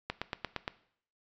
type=click train; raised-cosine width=0.3 ms; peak=-17 dBFS; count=6; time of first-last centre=0.1-0.679 s; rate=8.64 Hz; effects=noise-tail reverb RT60 0.6 s tail -17 dB re dry + resampled to 16000 Hz